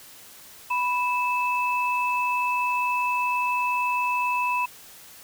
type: tone pair together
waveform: sine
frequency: 987.8 / 2619 Hz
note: B5 / E7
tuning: 0 / -12 cents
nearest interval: octave + perfect fourth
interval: 1688 cents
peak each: -23 / -27 dBFS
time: 0.7-4.66 s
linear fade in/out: 10 ms
effects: white hiss -47 dBFS RMS until 5.23 s